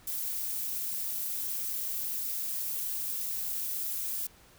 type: noise with amplitude modulation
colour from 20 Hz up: violet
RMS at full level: -31 dBFS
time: 0.07-4.27 s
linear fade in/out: 5 ms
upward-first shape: sine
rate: 261 Hz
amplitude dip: 65%
effects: pink hiss -58 dBFS RMS until 4.58 s